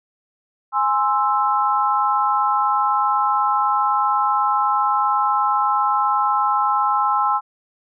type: chord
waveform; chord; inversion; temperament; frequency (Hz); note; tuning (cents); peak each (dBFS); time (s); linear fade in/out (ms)
sine; Ab augmented; none; equal; 830.6 / 1046.5 / 1318.5; Ab5 / C6 / E6; 0 / 0 / 0; -20; 0.72-7.41; 50
effects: none